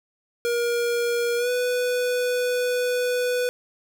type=tone with pitch glide; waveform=square; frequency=474.8 to 494.7 Hz; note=A#4 to B4; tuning=+32 to +3 cents; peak=-22 dBFS; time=0.45-3.49 s; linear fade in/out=0 ms; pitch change=+71 cents; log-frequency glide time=1.37-1.49 s; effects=none